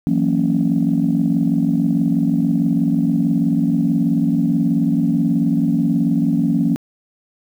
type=chord; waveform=sine; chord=F# dominant seventh; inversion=third; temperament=just; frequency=166.5 / 185 / 231.2 / 277.5 Hz; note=E3 / F#3 / A#3 / C#4; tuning=+18 / 0 / -14 / +2 cents; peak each=-19 / -21 / -18 / -18 dBFS; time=0.07-6.76 s; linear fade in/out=0 ms; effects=tanh soft clip ceiling -6 dBFS + 8-bit